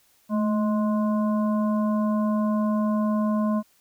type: harmonic tone with a mistuned harmonic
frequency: 209.6 Hz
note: G#3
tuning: 16 cents sharp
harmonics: 1 / 3 / 5 / 7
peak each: -21 / -30 / -32 / -47 dBFS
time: 0.29-3.63 s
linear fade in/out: 50 ms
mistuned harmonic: 1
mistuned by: +49 cents
effects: white hiss -62 dBFS RMS until 3.8 s